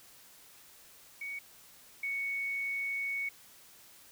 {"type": "tone pair in turn", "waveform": "sine", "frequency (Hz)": [2237, 2222], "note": ["C#7", "C#7"], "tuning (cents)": [15, 4], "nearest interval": "unison", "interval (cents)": 11, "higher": "first", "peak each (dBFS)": [-37, -32], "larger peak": "second", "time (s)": [[1.21, 1.39], [2.03, 3.29]], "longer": "second", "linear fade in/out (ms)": 5, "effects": ["white hiss -57 dBFS RMS until 4.11 s"]}